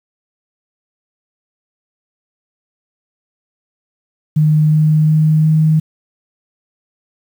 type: tone with pitch steps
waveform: sine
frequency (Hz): 153.3 / 154.37 / 155.44 / 156.52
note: D#3 / D#3 / D#3 / D#3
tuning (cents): -25 / -13 / -1 / +11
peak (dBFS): -8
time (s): 4.36-5.8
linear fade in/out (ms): 10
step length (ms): 360
effects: 7-bit